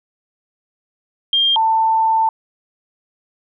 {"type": "tone pair in turn", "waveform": "sine", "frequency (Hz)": [3203, 890.8], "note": ["G7", "A5"], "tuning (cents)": [37, 21], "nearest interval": "octave + minor seventh", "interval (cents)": 2216, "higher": "first", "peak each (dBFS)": -12, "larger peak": "neither", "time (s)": [[1.33, 1.56], [1.56, 2.29]], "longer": "second", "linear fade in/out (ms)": 2, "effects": []}